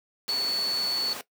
sine tone in noise, 4435 Hz, C#8, in tune, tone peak -24 dBFS, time 0.29-1.13 s, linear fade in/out 0 ms, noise pink, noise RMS -36 dBFS, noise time 0.28-1.21 s, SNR +9 dB, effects noise-tail reverb RT60 0.1 s tail -17 dB re dry + high-pass 300 Hz 12 dB/octave

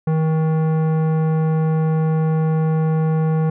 sine tone with tanh clipping, 158.5 Hz, D#3, 32 cents sharp, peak -17 dBFS, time 0.07-3.5 s, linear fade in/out 5 ms, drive 15 dB, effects none

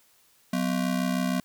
square ring-modulated tone, 217.4 Hz, A3, 21 cents flat, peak -22 dBFS, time 0.53-1.4 s, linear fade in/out 2 ms, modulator 33.2 Hz, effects white hiss -62 dBFS RMS until 1.44 s

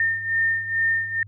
sine beating tone pair, 1815 / 1817.3 Hz, A#6 / A#6, -47 / -45 cents, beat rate 2.3 Hz, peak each -21 / -26 dBFS, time 0-1.23 s, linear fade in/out 2 ms, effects added 102 Hz sine -41 dBFS peak until 1.27 s

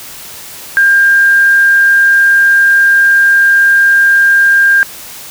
sine tone, 1600 Hz, G6, 35 cents sharp, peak -4 dBFS, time 0.77-4.83 s, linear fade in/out 0 ms, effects white hiss -29 dBFS RMS until 5.3 s

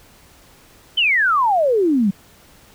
sine exponential sweep, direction down, 3136 to 185 Hz, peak -13 dBFS, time 0.97-2.11 s, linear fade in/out 10 ms, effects pink hiss -49 dBFS RMS until 2.74 s

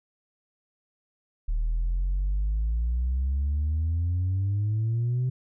sine exponential sweep, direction up, 37.31 to 129.1 Hz, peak -21 dBFS, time 1.48-5.3 s, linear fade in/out 10 ms, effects tanh soft clip ceiling -21 dBFS

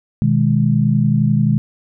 sine chord, G# minor, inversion first, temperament just, 124.59 / 155.74 / 207.7 Hz, B2 / D#3 / G#3, +16 / +2 / 0 cents, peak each -16 dBFS, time 0.22-1.58 s, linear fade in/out 0 ms, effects none

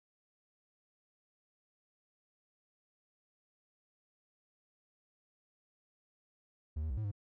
triangle tone with pitch steps, 75.9 / 79 / 62.8 / 108.1 / 101.5 Hz, D#2 / D#2 / B1 / A2 / G#2, -42 / +27 / +30 / -30 / -39 cents, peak -32 dBFS, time 6.76-7.115 s, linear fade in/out 10 ms, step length 71 ms, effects none

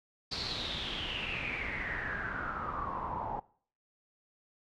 pink noise with low-pass filter sweep, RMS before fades -37 dBFS, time 0.31-3.4 s, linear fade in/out 10 ms, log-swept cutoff 4600 to 830 Hz, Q 8.1, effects noise-tail reverb RT60 0.5 s tail -21 dB re dry

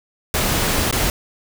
pink noise with dropouts, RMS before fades -19 dBFS, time 0.34-1.1 s, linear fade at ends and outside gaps 1 ms, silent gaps 0.911-0.926 s, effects none

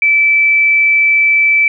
sine tone, 2317 Hz, D7, 24 cents flat, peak -7 dBFS, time 0.02-1.68 s, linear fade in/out 2 ms, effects none

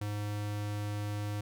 square tone, 103.83 Hz, G#2, in tune, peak -34 dBFS, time 0.01-1.41 s, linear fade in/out 5 ms, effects none

